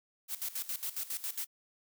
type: noise with tremolo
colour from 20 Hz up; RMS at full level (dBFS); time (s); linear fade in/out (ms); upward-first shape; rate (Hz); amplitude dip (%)
blue; -36; 0.28-1.47; 50; square; 7.3; 80
effects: none